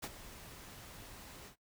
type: noise with ADSR envelope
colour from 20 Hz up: pink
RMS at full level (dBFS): -39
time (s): 0.02-1.56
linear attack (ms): 19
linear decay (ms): 44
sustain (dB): -13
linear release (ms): 100
effects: noise-tail reverb RT60 0.1 s tail -17 dB re dry